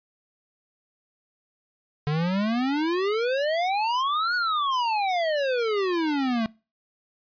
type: exponential two-way sweep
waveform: square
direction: up then down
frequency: 145 to 1480 to 217.5 Hz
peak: -23 dBFS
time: 2.07-6.46 s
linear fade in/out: 0 ms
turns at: 4.35 s
effects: noise-tail reverb RT60 0.3 s tail -23 dB re dry + resampled to 11025 Hz